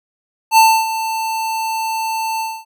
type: tone with ADSR envelope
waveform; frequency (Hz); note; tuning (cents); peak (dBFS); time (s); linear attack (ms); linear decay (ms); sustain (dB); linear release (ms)
square; 890; A5; +20; -6; 0.51-2.65; 63; 280; -13; 250
effects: none